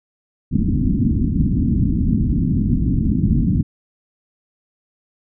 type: low-pass noise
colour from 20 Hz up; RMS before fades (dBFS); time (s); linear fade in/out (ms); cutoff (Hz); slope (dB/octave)
white; -17; 0.51-3.63; 20; 270; 48
effects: none